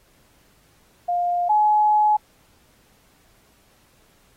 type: tone pair in turn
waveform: sine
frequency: 704 / 846.4 Hz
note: F5 / G#5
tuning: +14 / +33 cents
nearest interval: minor third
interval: 319 cents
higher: second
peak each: -19 / -14 dBFS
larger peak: second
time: 1.08-1.49 / 1.49-2.17 s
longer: second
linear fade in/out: 10 ms
effects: pink hiss -59 dBFS RMS until 4.36 s + AAC 48 kbps